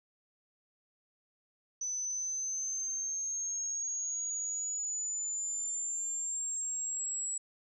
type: exponential sweep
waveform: sine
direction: up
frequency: 6000 to 7780 Hz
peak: -33 dBFS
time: 1.81-7.38 s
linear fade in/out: 5 ms
effects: none